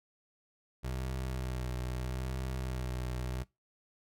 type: tone with vibrato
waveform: 25% pulse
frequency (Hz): 63.4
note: B1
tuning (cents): +46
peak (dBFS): -31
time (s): 0.83-3.44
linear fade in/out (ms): 20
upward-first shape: sine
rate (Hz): 0.78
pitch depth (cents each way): 33
effects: noise-tail reverb RT60 0.2 s tail -21 dB re dry